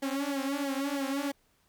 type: tone with flanger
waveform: sawtooth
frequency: 277.2 Hz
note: C#4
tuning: in tune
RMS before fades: -32 dBFS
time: 0.02-1.32 s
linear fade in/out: 10 ms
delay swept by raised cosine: 0.75 to 6.05 ms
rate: 3.1 Hz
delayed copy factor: -1
effects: pink hiss -69 dBFS RMS until 1.68 s